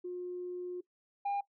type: tone pair in turn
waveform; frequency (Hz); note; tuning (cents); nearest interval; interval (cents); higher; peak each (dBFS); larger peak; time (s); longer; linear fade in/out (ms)
sine; 358.4 / 804.6; F4 / G5; +45 / +45; octave + major second; 1400; second; -36 / -28; second; 0.04-0.81 / 1.25-1.41; first; 10
effects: noise-tail reverb RT60 0.1 s tail -19 dB re dry + tanh soft clip ceiling -30 dBFS

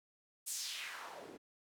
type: noise with band-pass filter sweep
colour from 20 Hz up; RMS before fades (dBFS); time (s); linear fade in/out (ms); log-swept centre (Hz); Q
white; -45; 0.46-1.38; 20; 9500 to 270; 2
effects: none

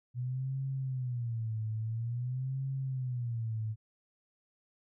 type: tone with vibrato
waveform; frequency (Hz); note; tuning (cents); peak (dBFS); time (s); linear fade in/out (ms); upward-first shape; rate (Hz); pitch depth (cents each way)
sine; 121.4; B2; -29; -32; 0.14-3.76; 50; sine; 0.49; 180
effects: none

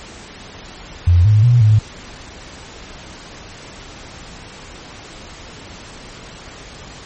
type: tone with pitch steps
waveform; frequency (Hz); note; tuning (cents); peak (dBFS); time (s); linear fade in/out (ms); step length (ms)
sine; 87.3 / 106.3 / 121 / 107.5; F2 / G#2 / B2 / A2; 0 / +41 / -35 / -40; -7; 1.07-1.79; 5; 180
effects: pink hiss -36 dBFS RMS until 7.05 s + MP3 32 kbps

